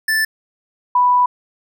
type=tone pair in turn; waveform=square / sine; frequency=1760 / 987.8 Hz; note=A6 / B5; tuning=0 / 0 cents; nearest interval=minor seventh; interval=1000 cents; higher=first; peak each=-15 / -10 dBFS; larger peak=second; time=0.08-0.25 / 0.95-1.26 s; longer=second; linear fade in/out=5 ms; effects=none